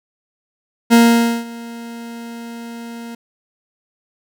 40% pulse tone with ADSR envelope, 233.1 Hz, A#3, in tune, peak -5 dBFS, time 0.9-3.15 s, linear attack 31 ms, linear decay 510 ms, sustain -23 dB, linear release 4 ms, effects none

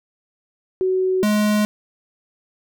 sine / square tone pair in turn, 373.8 / 210.3 Hz, F#4 / G#3, +18 / +22 cents, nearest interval minor seventh, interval 996 cents, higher first, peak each -16 dBFS, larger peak neither, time 0.81-1.23 / 1.23-1.65 s, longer neither, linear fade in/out 0 ms, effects none

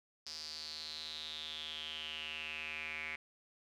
square tone with band-pass filter sweep, 77.8 Hz, D#2, in tune, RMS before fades -44 dBFS, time 0.26-3.16 s, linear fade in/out 5 ms, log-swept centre 5000 to 2200 Hz, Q 7.9, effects none

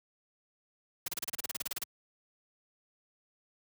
white noise bursts, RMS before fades -35 dBFS, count 15, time 1.06-1.838 s, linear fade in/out 5 ms, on 22 ms, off 32 ms, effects high-pass 80 Hz 12 dB/octave

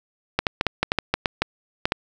clicks, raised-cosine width 0.3 ms, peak -3 dBFS, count 12, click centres 0.39 / 0.468 / 0.611 / 0.667 / 0.83 / 0.919 / 0.987 / 1.14 / 1.258 / 1.42 / 1.855 / 1.921 s, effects 7-bit

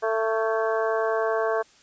harmonic tone with a mistuned harmonic, 222.4 Hz, A3, 19 cents sharp, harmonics 2 / 3 / 4 / 5 / 6 / 7 / 8, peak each -25 / -26 / -34 / -30 / -40 / -33 / -41 dBFS, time 0.02-1.63 s, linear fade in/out 20 ms, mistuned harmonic 8, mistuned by -73 cents, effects white hiss -56 dBFS RMS until 1.82 s + resampled to 16000 Hz

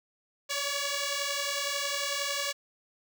5% pulse beating tone pair, 561 / 572 Hz, C#5 / D5, +21 / -46 cents, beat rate 11 Hz, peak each -21 dBFS, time 0.49-2.53 s, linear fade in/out 20 ms, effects none

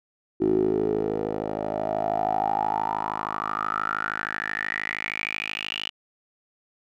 10% pulse tone with band-pass filter sweep, 53 Hz, G#1, 36 cents sharp, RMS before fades -27 dBFS, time 0.4-5.9 s, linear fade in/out 20 ms, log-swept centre 350 to 3000 Hz, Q 8.1, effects none

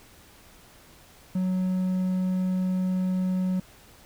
triangle tone, 185 Hz, F#3, in tune, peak -21 dBFS, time 1.35-3.6 s, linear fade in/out 5 ms, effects pink hiss -53 dBFS RMS until 4.05 s

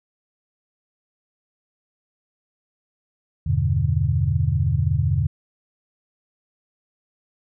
sine chord, E minor seventh, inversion none, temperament equal, 82.41 / 98 / 123.47 / 146.83 Hz, E2 / G2 / B2 / D3, 0 / 0 / 0 / 0 cents, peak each -23 dBFS, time 3.46-5.27 s, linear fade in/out 10 ms, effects none

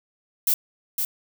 violet noise with echo, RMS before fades -20 dBFS, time 0.47-0.54 s, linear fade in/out 2 ms, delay 510 ms, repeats 1, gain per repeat -5 dB, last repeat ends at 1.05 s, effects none

